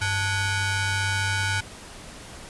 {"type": "ring-modulated tone", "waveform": "sawtooth", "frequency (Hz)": 782, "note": "G5", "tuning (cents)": -4, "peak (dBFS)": -16, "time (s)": [0.01, 1.61], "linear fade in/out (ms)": 10, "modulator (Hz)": 684, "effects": ["pink hiss -42 dBFS RMS until 2.49 s", "resampled to 24000 Hz"]}